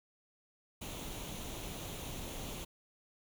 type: noise with comb filter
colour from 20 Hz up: pink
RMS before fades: -43 dBFS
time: 0.81-2.65 s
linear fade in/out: 10 ms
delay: 0.3 ms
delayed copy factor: +0.5
effects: none